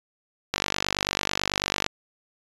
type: click train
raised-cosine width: 0.2 ms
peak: -5 dBFS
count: 66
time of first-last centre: 0.54-1.864 s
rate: 49.1 Hz
effects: resampled to 24000 Hz